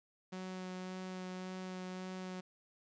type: tone with vibrato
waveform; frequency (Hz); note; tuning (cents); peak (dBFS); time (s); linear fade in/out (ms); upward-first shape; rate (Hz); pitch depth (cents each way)
sawtooth; 185; F#3; 0; -38; 0.32-2.41; 10; sine; 1.8; 10
effects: resampled to 16000 Hz + 12-bit